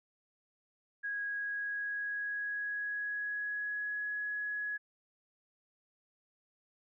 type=tone with pitch glide; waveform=sine; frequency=1651 to 1680.8 Hz; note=G#6 to G#6; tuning=-11 to +20 cents; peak=-34 dBFS; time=1.03-4.78 s; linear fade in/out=20 ms; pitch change=+31 cents; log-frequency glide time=1.3-4.06 s; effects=none